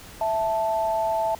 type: tone pair together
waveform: sine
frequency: 659.3 / 879.3 Hz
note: E5 / A5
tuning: 0 / -1 cents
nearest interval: perfect fourth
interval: 499 cents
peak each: -24 dBFS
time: 0.21-1.35 s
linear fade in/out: 2 ms
effects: pink hiss -44 dBFS RMS until 1.39 s